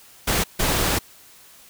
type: noise bursts at uneven times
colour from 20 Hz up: pink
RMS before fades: -21 dBFS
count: 2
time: 0.27-0.44 / 0.59-0.99 s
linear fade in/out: 10 ms
effects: white hiss -49 dBFS RMS until 1.69 s